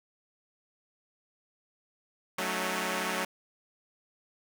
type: chord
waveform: 5% pulse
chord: D# half-diminished seventh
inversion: first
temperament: equal with one note detuned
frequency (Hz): 185 / 220 / 279.3 / 311.1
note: F#3 / A3 / C#4 / D#4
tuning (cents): 0 / 0 / +13 / 0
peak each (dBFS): -22 / -23 / -27 / -28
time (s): 2.38-3.25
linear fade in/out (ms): 5
effects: none